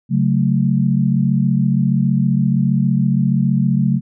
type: chord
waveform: sine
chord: F# minor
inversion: second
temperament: equal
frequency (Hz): 138.59 / 185 / 220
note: C#3 / F#3 / A3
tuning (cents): 0 / 0 / 0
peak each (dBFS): -16 / -17 / -18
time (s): 0.09-4.01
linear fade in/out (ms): 50
effects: none